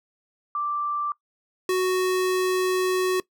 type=tone pair in turn; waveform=sine / square; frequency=1174.7 / 370 Hz; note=D6 / F#4; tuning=0 / 0 cents; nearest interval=octave + minor sixth; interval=2000 cents; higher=first; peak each=-24 / -21 dBFS; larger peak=second; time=0.55-1.12 / 1.69-3.2 s; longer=second; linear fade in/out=2 ms; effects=noise-tail reverb RT60 0.1 s tail -20 dB re dry